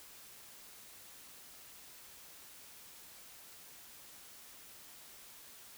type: silence
effects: white hiss -55 dBFS RMS until 5.77 s